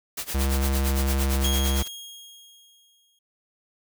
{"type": "noise with tremolo", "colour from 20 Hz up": "white", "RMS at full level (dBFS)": -30, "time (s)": [0.17, 1.88], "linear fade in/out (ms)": 5, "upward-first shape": "sine", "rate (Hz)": 8.8, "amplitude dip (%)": 90}
{"type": "tone", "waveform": "square", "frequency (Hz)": 67.8, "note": "C#2", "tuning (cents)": -38, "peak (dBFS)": -22, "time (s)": [0.34, 1.83], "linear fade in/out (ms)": 10}
{"type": "tone with exponential decay", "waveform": "sawtooth", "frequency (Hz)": 3265, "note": "G#7", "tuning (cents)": -30, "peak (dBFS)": -22, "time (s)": [1.44, 3.19], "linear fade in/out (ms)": 5, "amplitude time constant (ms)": 380}
{"effects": []}